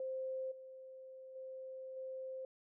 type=tone with level steps; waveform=sine; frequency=523.3 Hz; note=C5; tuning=in tune; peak=-38 / -50 / -45 / -42 dBFS; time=0-2.45 s; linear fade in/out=2 ms; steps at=0.51 / 1.35 / 1.96 s; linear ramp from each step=10 ms; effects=none